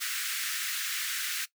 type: high-pass noise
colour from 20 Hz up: pink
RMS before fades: -33 dBFS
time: 0-1.46 s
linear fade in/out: 20 ms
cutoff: 1400 Hz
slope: 48 dB/octave
effects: noise-tail reverb RT60 0.1 s tail -18 dB re dry